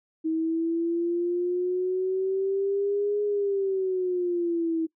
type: exponential two-way sweep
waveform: sine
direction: up then down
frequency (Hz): 318.5 to 415.3 to 321.5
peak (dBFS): -23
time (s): 0.24-4.87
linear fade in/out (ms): 20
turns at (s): 3.23
effects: noise-tail reverb RT60 0.1 s tail -22 dB re dry